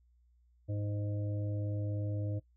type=harmonic tone with a mistuned harmonic; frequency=103.1 Hz; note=G#2; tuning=12 cents flat; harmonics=1 / 3 / 5 / 6; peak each=-33 / -43 / -47 / -49 dBFS; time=0.68-2.4 s; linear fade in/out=20 ms; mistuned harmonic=1; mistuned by=+19 cents; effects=noise-tail reverb RT60 0.1 s tail -19 dB re dry + added 60 Hz sine -64 dBFS peak until 2.56 s